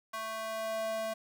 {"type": "tone with high-pass filter sweep", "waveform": "square", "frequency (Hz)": 221.2, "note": "A3", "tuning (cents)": 9, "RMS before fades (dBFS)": -36, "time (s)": [0.13, 1.14], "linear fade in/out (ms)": 10, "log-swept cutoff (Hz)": [990, 540], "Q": 2.9, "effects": ["10-bit"]}